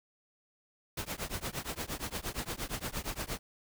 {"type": "noise with tremolo", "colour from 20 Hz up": "pink", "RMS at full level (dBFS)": -34, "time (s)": [0.97, 3.39], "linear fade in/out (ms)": 5, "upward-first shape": "triangle", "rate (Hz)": 8.6, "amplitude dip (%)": 100, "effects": []}